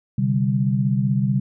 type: chord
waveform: sine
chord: C suspended second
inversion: none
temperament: equal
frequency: 130.81 / 146.83 / 196 Hz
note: C3 / D3 / G3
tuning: 0 / 0 / 0 cents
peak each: -20 / -24 / -21 dBFS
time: 0.18-1.4 s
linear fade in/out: 5 ms
effects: none